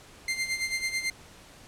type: tone with tremolo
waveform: sawtooth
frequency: 2093 Hz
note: C7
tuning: in tune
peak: -22 dBFS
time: 0.28-1.1 s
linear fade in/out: 2 ms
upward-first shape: sine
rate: 9.1 Hz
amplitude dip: 70%
effects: pink hiss -51 dBFS RMS until 1.67 s + low-pass 10000 Hz 12 dB/octave